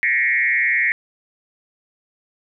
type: tone with frequency modulation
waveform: sine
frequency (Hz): 2020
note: B6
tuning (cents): +39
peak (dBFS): -15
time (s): 0.03-0.92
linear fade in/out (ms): 0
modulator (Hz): 130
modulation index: 1.8
effects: none